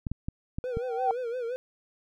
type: clicks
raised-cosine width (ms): 5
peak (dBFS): -19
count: 5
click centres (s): 0.068 / 0.116 / 0.285 / 0.585 / 0.771
type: tone with vibrato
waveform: triangle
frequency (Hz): 484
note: B4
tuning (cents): -35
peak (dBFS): -28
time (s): 0.64-1.56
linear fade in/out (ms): 0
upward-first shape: sine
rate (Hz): 5.8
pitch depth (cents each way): 100
type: tone with exponential growth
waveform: sine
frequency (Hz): 770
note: G5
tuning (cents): -31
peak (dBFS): -20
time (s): 0.65-1.11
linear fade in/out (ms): 1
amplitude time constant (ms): 100
effects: none